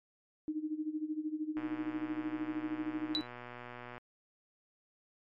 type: tone with tremolo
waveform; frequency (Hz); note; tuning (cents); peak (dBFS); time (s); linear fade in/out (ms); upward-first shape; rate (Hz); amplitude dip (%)
sine; 308.3; D#4; -16; -31; 0.48-3.21; 0; sine; 13; 80
type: click train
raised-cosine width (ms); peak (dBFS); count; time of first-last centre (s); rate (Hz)
0.5; -31; 295; 1.57-3.98; 122
type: tone with exponential decay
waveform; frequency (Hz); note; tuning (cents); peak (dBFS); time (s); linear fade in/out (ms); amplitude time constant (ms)
sine; 3951; B7; 0; -26; 3.15-3.27; 0; 25
effects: MP3 64 kbps